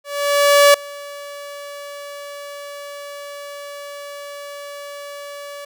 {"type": "tone with ADSR envelope", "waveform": "sawtooth", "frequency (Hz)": 573, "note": "D5", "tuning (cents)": -43, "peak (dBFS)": -3, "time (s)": [0.04, 5.65], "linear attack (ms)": 700, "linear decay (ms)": 4, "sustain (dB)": -24, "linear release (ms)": 6, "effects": []}